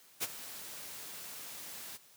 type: noise with ADSR envelope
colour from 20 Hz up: white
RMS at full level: -32 dBFS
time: 0.2-1.98 s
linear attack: 30 ms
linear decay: 34 ms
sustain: -14 dB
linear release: 26 ms
effects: white hiss -61 dBFS RMS until 2.16 s + high-pass 100 Hz 12 dB/octave